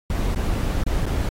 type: noise with dropouts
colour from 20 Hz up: brown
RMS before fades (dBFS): -22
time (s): 0.1-1.29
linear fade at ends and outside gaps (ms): 2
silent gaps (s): 0.349-0.359 / 0.837-0.865 / 1.057-1.063
effects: AAC 48 kbps